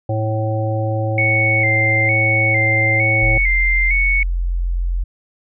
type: harmonic tone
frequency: 109.4 Hz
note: A2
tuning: 9 cents flat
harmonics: 1 / 3 / 5 / 7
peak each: -18 / -27 / -23 / -27 dBFS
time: 0.09-3.38 s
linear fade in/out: 5 ms
type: tone with vibrato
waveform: sine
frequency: 2155 Hz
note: C#7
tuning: 49 cents flat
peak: -14 dBFS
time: 1.18-4.23 s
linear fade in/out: 2 ms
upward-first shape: square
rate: 1.1 Hz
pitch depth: 50 cents each way
type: tone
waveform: sine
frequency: 43.65 Hz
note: F1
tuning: in tune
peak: -16 dBFS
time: 3.22-5.04 s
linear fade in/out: 10 ms
effects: none